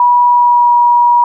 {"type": "tone with pitch glide", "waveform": "sine", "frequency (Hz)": [972, 960.8], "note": ["B5", "B5"], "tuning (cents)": [-28, -48], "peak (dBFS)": -5, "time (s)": [0, 1.24], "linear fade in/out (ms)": 2, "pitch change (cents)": -20, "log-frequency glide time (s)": [0.23, 0.73], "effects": []}